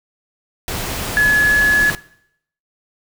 sine tone in noise, 1700 Hz, G#6, 40 cents sharp, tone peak -10 dBFS, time 1.17-1.9 s, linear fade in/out 0 ms, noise pink, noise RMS -24 dBFS, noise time 0.68-1.95 s, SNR +11 dB, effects noise-tail reverb RT60 0.7 s tail -19 dB re dry

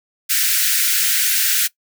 white high-pass noise, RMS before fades -17 dBFS, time 0.29-1.68 s, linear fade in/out 20 ms, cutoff 1400 Hz, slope 96 dB/octave, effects noise-tail reverb RT60 0.1 s tail -20 dB re dry

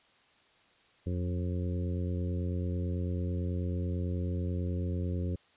harmonic tone with a mistuned harmonic, 89.1 Hz, F2, 35 cents sharp, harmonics 1 / 2 / 3 / 4 / 5 / 6, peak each -31 / -37 / -41 / -43 / -45 / -47 dBFS, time 1.06-5.36 s, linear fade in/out 10 ms, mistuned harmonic 1, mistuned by -39 cents, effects white hiss -64 dBFS RMS until 5.56 s + resampled to 8000 Hz

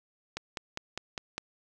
click train, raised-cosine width 0.2 ms, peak -17 dBFS, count 6, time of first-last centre 0.37-1.38 s, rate 4.95 Hz, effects none

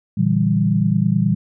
sine chord, E half-diminished seventh, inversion second, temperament equal with one note detuned, 116.54 / 146.83 / 166.83 / 196 Hz, Bb2 / D3 / E3 / G3, 0 / 0 / +21 / 0 cents, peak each -20 / -22 / -19 / -18 dBFS, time 0.17-1.35 s, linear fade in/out 10 ms, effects none

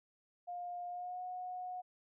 sine tone with pitch glide, 708 to 729.2 Hz, F5 to F#5, +23 to -25 cents, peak -40 dBFS, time 0.47-1.82 s, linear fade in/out 20 ms, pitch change +52 cents, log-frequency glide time 0.88-1.22 s, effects none

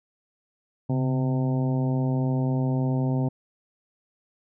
harmonic tone with a mistuned harmonic, 129.1 Hz, C3, 23 cents flat, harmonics 1 / 2 / 3 / 4 / 5 / 6 / 7, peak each -23 / -27 / -36 / -37 / -38 / -41 / -41 dBFS, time 0.89-3.29 s, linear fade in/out 10 ms, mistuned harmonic 1, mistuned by +76 cents, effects none

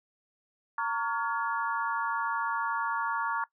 harmonic tone with a mistuned harmonic, 282.1 Hz, C#4, 30 cents sharp, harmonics 3 / 4 / 5 / 6, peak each -32 / -32 / -34 / -37 dBFS, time 0.78-3.44 s, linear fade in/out 2 ms, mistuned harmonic 3, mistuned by +140 cents, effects noise-tail reverb RT60 0.1 s tail -20 dB re dry

